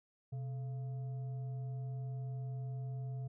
sine tone with frequency modulation, 128.5 Hz, C3, 31 cents flat, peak -38 dBFS, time 0.32-3.28 s, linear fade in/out 10 ms, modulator 559 Hz, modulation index 0.21, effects none

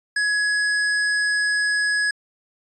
sine tone with hard clipping, 1679 Hz, G#6, 18 cents sharp, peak -20 dBFS, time 0.16-2.11 s, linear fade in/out 5 ms, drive 16 dB, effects resampled to 24000 Hz

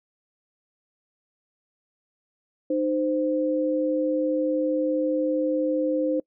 sine tone pair together, 306.2 / 518.5 Hz, D#4 / C5, -28 / -16 cents, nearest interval major sixth, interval 912 cents, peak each -24 / -24 dBFS, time 2.7-6.2 s, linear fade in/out 5 ms, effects noise-tail reverb RT60 0.1 s tail -25 dB re dry

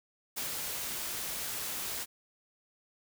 white noise with ADSR envelope, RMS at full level -35 dBFS, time 0.36-2.06 s, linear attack 18 ms, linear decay 100 ms, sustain -2 dB, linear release 37 ms, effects none

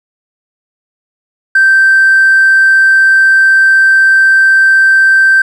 sine tone with hard clipping, 1561 Hz, G6, 8 cents flat, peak -4 dBFS, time 1.55-5.42 s, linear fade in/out 5 ms, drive 1 dB, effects none

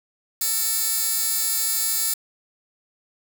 15% pulse tone with high-pass filter, 447.4 Hz, A4, 29 cents sharp, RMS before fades -23 dBFS, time 0.41-2.14 s, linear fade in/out 5 ms, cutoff 8400 Hz, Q 0.62, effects 7-bit

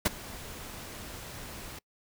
pink noise with ADSR envelope, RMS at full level -22 dBFS, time 0.05-1.79 s, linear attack 11 ms, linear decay 22 ms, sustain -21 dB, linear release 6 ms, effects noise-tail reverb RT60 0.1 s tail -25 dB re dry

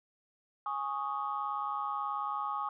sine chord, Ab suspended fourth, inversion none, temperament just, 830.6 / 1107.5 / 1245.9 Hz, Ab5 / Db6 / Eb6, 0 / -2 / +2 cents, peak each -37 / -36 / -36 dBFS, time 0.66-2.69 s, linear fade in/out 2 ms, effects tanh soft clip ceiling -23 dBFS

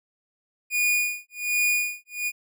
45% pulse tone with tremolo, 2448 Hz, D#7, 29 cents flat, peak -19 dBFS, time 0.7-2.32 s, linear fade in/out 50 ms, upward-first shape sine, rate 1.3 Hz, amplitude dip 100%, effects none

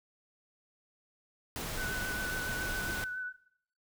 pink noise, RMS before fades -38 dBFS, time 1.56-3.04 s, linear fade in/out 0 ms
sine tone with vibrato, 1497 Hz, F#6, 20 cents sharp, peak -35 dBFS, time 1.76-3.33 s, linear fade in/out 50 ms, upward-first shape triangle, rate 7.2 Hz, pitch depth 32 cents each way
effects noise-tail reverb RT60 0.7 s tail -19 dB re dry

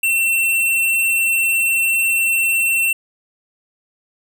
square tone, 2703 Hz, E7, 43 cents sharp, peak -15 dBFS, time 0.03-2.93 s, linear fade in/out 5 ms, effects 9-bit

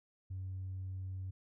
triangle tone with tanh clipping, 94 Hz, F#2, 28 cents sharp, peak -39 dBFS, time 0.3-1.31 s, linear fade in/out 10 ms, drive 5 dB, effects none

